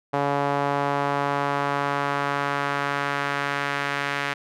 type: tone with band-pass filter sweep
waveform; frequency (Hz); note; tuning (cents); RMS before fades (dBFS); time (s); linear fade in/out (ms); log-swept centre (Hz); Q
sawtooth; 141.8; C#3; +40; -25; 0.13-4.34; 10; 780 to 1900; 1.4
effects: none